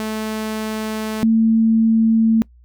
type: tone pair in turn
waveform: sawtooth / sine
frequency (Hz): 217.6 / 224.1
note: A3 / A3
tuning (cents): -19 / +32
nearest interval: minor second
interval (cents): 51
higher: second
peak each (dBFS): -18 / -11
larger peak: second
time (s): 0-1.23 / 1.23-2.42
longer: first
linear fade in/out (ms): 0
effects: noise-tail reverb RT60 0.1 s tail -24 dB re dry + added 60 Hz sine -45 dBFS peak until 2.64 s